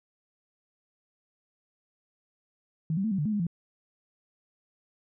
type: tone with pitch steps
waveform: sine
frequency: 159.4 / 193.6 / 221.7 / 192.8 / 148.2 / 215.3 / 206.6 / 169.8 Hz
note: D#3 / G3 / A3 / G3 / D3 / A3 / G#3 / F3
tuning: +42 / -21 / +13 / -28 / +16 / -37 / -9 / -48 cents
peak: -25 dBFS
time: 2.9-3.468 s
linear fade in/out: 2 ms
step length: 71 ms
effects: none